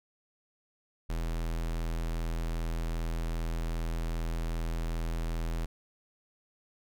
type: tone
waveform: square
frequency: 41.27 Hz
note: E1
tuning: 3 cents sharp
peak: -31 dBFS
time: 1.09-5.66 s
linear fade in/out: 10 ms
effects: none